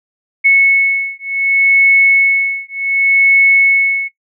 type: beating tone pair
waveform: sine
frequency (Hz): 2201 / 2201.67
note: C#7 / C#7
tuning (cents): -13 / -12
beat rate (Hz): 0.67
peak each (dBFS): -11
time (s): 0.44-4.09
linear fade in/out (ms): 20
effects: noise-tail reverb RT60 0.1 s tail -18 dB re dry